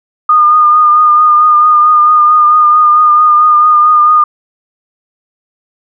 sine tone with vibrato, 1219 Hz, D#6, 36 cents flat, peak -3 dBFS, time 0.29-4.24 s, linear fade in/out 5 ms, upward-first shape triangle, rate 4.5 Hz, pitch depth 29 cents each way, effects none

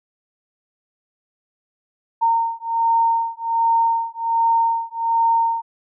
sine beating tone pair, 917 / 918.3 Hz, A#5 / A#5, -29 / -26 cents, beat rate 1.3 Hz, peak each -19 dBFS, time 2.21-5.62 s, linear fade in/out 20 ms, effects none

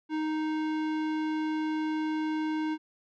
sine tone with tanh clipping, 311.1 Hz, D#4, in tune, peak -30 dBFS, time 0.09-2.78 s, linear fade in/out 50 ms, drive 18 dB, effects none

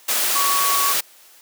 sine tone in noise, 1123 Hz, C#6, 22 cents sharp, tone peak -20 dBFS, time 0.35-0.93 s, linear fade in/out 10 ms, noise white, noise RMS -20 dBFS, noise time 0.08-1.01 s, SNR -3 dB, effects white hiss -49 dBFS RMS until 1.41 s + high-pass 400 Hz 12 dB/octave

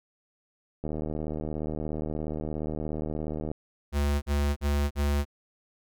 click train, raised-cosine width 2 ms, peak -20 dBFS, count 207, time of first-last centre 0.84-3.515 s, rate 77 Hz
square tone bursts, 72 Hz, D2, 34 cents flat, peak -24 dBFS, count 4, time 3.92-5.252 s, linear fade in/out 50 ms, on 300 ms, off 44 ms
effects none

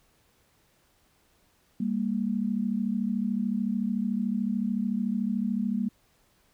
sine tone pair together, 199.45 / 233.1 Hz, G3 / A#3, +30 / 0 cents, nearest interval minor third, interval 270 cents, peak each -28 dBFS, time 1.8-5.89 s, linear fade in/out 5 ms, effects pink hiss -66 dBFS RMS until 6.53 s

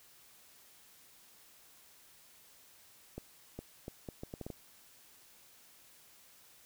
accelerating click train, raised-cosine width 2 ms, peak -28 dBFS, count 9, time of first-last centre 3.18-4.502 s, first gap 410 ms, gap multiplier 0.71, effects white hiss -61 dBFS RMS until 6.65 s

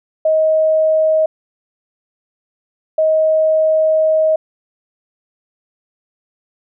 sine tone pair in turn, 630 / 630 Hz, D#5 / D#5, +21 / +21 cents, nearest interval unison, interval 0 cents, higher neither, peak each -10 dBFS, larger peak neither, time 0.25-1.26 / 2.98-4.36 s, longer second, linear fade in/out 5 ms, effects none

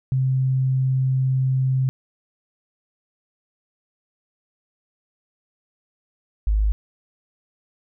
sine tone pair in turn, 131.2 / 52.2 Hz, C3 / G#1, +5 / +10 cents, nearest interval octave + major third, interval 1595 cents, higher first, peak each -17 / -16 dBFS, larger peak second, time 0.12-1.89 / 6.47-6.72 s, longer first, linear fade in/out 0 ms, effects none

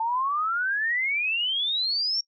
sine exponential sweep, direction up, 881 to 5588 Hz, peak -23 dBFS, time 0-2.21 s, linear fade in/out 5 ms, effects noise-tail reverb RT60 0.1 s tail -23 dB re dry

